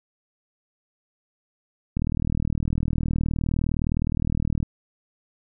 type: click train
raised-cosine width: 5 ms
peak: -12 dBFS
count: 106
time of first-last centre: 1.97-4.628 s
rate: 39.5 Hz
effects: none